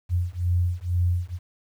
sine beating tone pair, 87.31 / 89.41 Hz, F2 / F2, 0 / +41 cents, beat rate 2.1 Hz, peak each -24 dBFS, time 0.09-1.39 s, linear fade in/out 50 ms, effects 9-bit

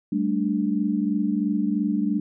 sine chord, G suspended second, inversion none, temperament equal with one note detuned, 196 / 219 / 293.7 Hz, G3 / A3 / D4, 0 / -8 / 0 cents, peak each -25 dBFS, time 0.12-2.2 s, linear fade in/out 5 ms, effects none

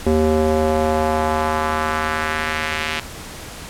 square tone with band-pass filter sweep, 78 Hz, D#2, 5 cents sharp, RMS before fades -19 dBFS, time 0.06-3 s, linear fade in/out 5 ms, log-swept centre 370 to 2600 Hz, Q 1.5, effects pink hiss -34 dBFS RMS until 3.69 s + low-pass 12000 Hz 12 dB/octave

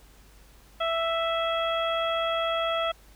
harmonic tone with a mistuned harmonic, 661 Hz, E5, 5 cents sharp, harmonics 1 / 2 / 3 / 4 / 5, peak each -27 / -29 / -38 / -38 / -33 dBFS, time 0.8-2.92 s, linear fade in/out 10 ms, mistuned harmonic 4, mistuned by -18 cents, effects added 50 Hz sine -53 dBFS peak until 3.15 s + pink hiss -57 dBFS RMS until 3.15 s

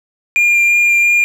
triangle tone with vibrato, 2400 Hz, D7, 37 cents sharp, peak -7 dBFS, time 0.36-1.24 s, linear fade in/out 0 ms, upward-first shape sine, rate 2.9 Hz, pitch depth 9 cents each way, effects none

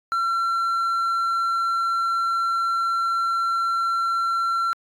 sine tone with hard clipping, 1358 Hz, F6, 49 cents flat, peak -21 dBFS, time 0.12-4.73 s, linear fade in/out 0 ms, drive 3 dB, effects AAC 64 kbps

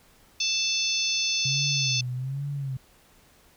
harmonic tone, 880 Hz, A5, in tune, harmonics 3 / 4 / 5 / 6 / 7, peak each -30 / -30 / -30 / -30 / -30 dBFS, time 0.4-2.01 s, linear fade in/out 5 ms
sine tone with vibrato, 133.4 Hz, C3, 34 cents sharp, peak -28 dBFS, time 1.45-2.77 s, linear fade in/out 5 ms, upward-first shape sine, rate 1.2 Hz, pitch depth 120 cents each way
effects pink hiss -58 dBFS RMS until 3.56 s

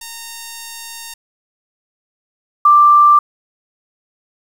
5% pulse / sine tone pair in turn, 921 / 1179 Hz, A#5 / D6, -21 / +6 cents, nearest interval major third, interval 427 cents, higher second, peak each -17 / -5 dBFS, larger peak second, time 0.01-1.14 / 2.65-3.19 s, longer first, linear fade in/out 5 ms, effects 7-bit

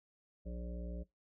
harmonic tone, 59.5 Hz, A#1, 36 cents sharp, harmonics 1 / 3 / 5 / 7 / 9 / 10, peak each -41 / -46 / -54 / -56 / -54 / -55 dBFS, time 0.45-1.04 s, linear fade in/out 20 ms, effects noise-tail reverb RT60 0.2 s tail -23 dB re dry

